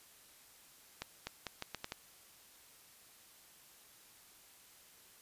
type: accelerating click train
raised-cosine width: 0.2 ms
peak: -22 dBFS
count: 7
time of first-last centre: 1.02-1.921 s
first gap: 250 ms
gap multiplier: 0.79
effects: white hiss -61 dBFS RMS until 5.21 s + resampled to 32000 Hz